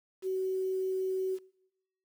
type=tone with quantisation; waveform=sine; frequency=376.9 Hz; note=F#4; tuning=32 cents sharp; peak=-29 dBFS; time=0.22-1.39 s; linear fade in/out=50 ms; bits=9; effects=noise-tail reverb RT60 0.9 s tail -23 dB re dry